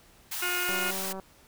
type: high-pass noise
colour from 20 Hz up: white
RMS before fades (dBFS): -34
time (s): 0.31-1.13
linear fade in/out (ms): 10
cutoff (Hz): 710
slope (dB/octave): 96
type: harmonic tone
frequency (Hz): 357.4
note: F4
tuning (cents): +40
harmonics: 1 / 2 / 3 / 4 / 5 / 6 / 7 / 8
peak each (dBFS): -38 / -42 / -43 / -31 / -43 / -38 / -37 / -37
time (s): 0.42-0.91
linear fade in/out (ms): 5
type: click train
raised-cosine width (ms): 1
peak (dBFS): -26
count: 98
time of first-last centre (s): 0.69-1.198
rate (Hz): 191
effects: pink hiss -58 dBFS RMS until 1.47 s